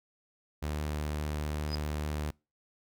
sawtooth tone, 75.2 Hz, D2, 42 cents sharp, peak -28 dBFS, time 0.62-2.31 s, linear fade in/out 10 ms
sine tone with exponential growth, 4978 Hz, D#8, in tune, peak -30 dBFS, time 1.66-1.75 s, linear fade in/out 2 ms, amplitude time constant 18 ms
effects noise-tail reverb RT60 0.3 s tail -26 dB re dry

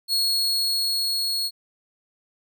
40% pulse tone with level ramp, 4327 Hz, C#8, 43 cents flat, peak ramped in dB -18 to -22 dBFS, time 0.08-1.51 s, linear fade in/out 50 ms, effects none

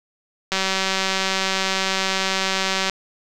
click train, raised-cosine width 0.2 ms, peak -4 dBFS, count 455, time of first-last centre 0.52-2.897 s, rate 191 Hz, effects none

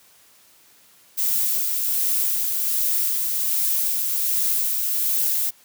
violet noise with tremolo, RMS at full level -21 dBFS, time 1.17-5.51 s, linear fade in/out 20 ms, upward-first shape sine, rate 1.3 Hz, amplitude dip 25%, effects white hiss -54 dBFS RMS until 5.64 s + high-pass 80 Hz 12 dB/octave

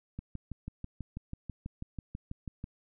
click train, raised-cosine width 5 ms, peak -26 dBFS, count 16, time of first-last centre 0.19-2.641 s, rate 6.12 Hz, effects none

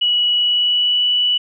sine tone with pitch glide, 2930 to 2957 Hz, F#7 to F#7, -18 to -2 cents, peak -13 dBFS, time 0.01-1.38 s, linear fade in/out 10 ms, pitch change +16 cents, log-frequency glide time 0.33-1.05 s, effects none

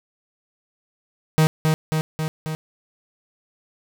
45% pulse tone with echo, 157 Hz, D#3, 16 cents sharp, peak -13 dBFS, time 1.38-1.47 s, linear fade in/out 0 ms, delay 270 ms, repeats 4, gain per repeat -3 dB, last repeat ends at 2.55 s, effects none

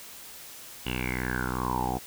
10% pulse tone with low-pass filter sweep, 62.6 Hz, B1, 24 cents sharp, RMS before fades -30 dBFS, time 0.85-1.99 s, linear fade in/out 20 ms, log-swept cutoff 3000 to 700 Hz, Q 8.8, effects white hiss -45 dBFS RMS until 2.06 s

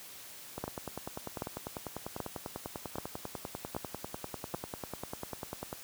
two click trains, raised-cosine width 1 ms, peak -20 / -23 dBFS, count 6 / 53, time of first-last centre 0.64-4.546 / 0.58-5.729 s, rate 1.28 / 10.1 Hz, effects white hiss -49 dBFS RMS until 5.83 s + high-pass 60 Hz 12 dB/octave

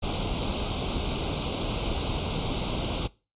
pink noise with comb filter, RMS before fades -29 dBFS, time 0.02-3.08 s, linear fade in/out 20 ms, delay 0.28 ms, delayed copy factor +0.95, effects noise-tail reverb RT60 0.3 s tail -21 dB re dry + resampled to 8000 Hz

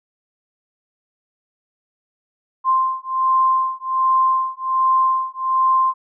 sine beating tone pair, 1046.5 / 1047.8 Hz, C6 / C6, 0 / +2 cents, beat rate 1.3 Hz, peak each -18 / -18 dBFS, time 2.64-5.94 s, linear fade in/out 50 ms, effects none

